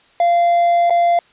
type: tone with dropouts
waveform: triangle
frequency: 691 Hz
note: F5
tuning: 19 cents flat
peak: -9 dBFS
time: 0.2-1.19 s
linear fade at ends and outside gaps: 2 ms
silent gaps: 0.898-0.905 s
effects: white hiss -52 dBFS RMS until 1.32 s + resampled to 8000 Hz